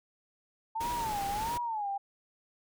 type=tone with vibrato; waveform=sine; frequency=874 Hz; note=A5; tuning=12 cents flat; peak=-31 dBFS; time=0.75-1.98 s; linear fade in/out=10 ms; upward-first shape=sine; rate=1.5 Hz; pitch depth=170 cents each way
type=noise; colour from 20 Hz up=pink; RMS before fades=-40 dBFS; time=0.8-1.58 s; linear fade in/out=10 ms
effects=none